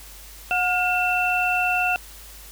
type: tone cluster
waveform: sine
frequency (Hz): 729 / 1425 / 2687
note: F#5 / F6 / E7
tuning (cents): -26 / +34 / +33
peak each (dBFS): -23 / -26 / -22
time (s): 0.51-1.96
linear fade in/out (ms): 0
effects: added 50 Hz sine -44 dBFS peak until 2.51 s + white hiss -44 dBFS RMS until 2.51 s